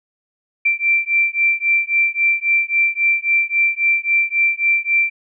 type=beating tone pair; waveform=sine; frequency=2349 / 2352.7 Hz; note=D7 / D7; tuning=0 / +2 cents; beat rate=3.7 Hz; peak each=-17 dBFS; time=0.65-5.1 s; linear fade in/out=10 ms; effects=none